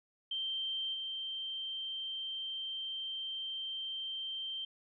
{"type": "tone with level steps", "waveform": "sine", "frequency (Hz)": 3137, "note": "G7", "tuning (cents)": 1, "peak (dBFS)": [-34, -37], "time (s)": [0.31, 4.65], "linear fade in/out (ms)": 5, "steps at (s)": 0.93, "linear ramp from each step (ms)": 20, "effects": []}